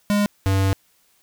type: tone pair in turn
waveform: square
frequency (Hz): 205.3 / 96.61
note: G#3 / G2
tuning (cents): -20 / -25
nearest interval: octave + minor second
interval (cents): 1305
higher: first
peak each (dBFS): -17 / -17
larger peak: neither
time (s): 0.1-0.26 / 0.46-0.73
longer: second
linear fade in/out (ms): 0
effects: white hiss -61 dBFS RMS until 1.22 s